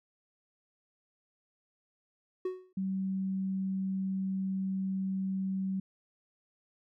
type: tone with exponential decay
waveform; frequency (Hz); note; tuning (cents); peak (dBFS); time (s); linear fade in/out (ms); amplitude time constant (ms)
triangle; 370; F#4; 0; -26; 2.45-2.73; 5; 60
type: tone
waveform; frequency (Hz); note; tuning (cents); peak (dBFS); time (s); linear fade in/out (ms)
sine; 191.1; G3; -44; -30; 2.77-5.8; 5
effects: none